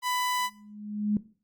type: tone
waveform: sawtooth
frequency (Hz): 996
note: B5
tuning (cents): +14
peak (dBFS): -23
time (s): 0.02-0.5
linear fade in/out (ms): 50
type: tone with exponential growth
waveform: sine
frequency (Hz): 209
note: G#3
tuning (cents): +11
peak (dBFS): -20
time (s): 0.38-1.17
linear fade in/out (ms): 2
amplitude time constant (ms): 170
effects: noise-tail reverb RT60 0.4 s tail -18 dB re dry + Opus 48 kbps